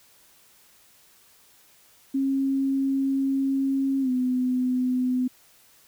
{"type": "tone with pitch glide", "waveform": "sine", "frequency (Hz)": [270.9, 252.8], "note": ["C#4", "B3"], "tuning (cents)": [-40, 41], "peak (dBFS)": -21, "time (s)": [2.14, 5.28], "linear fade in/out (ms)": 10, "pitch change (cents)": -119, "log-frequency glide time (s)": [4.01, 4.1], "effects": ["white hiss -57 dBFS RMS until 5.87 s"]}